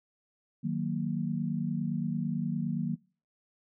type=chord; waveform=sine; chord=D# minor; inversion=none; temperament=equal; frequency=155.56 / 185 / 233.1 Hz; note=D#3 / F#3 / A#3; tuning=0 / 0 / 0 cents; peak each=-33 dBFS; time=0.63-2.96 s; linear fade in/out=20 ms; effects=noise-tail reverb RT60 0.4 s tail -25 dB re dry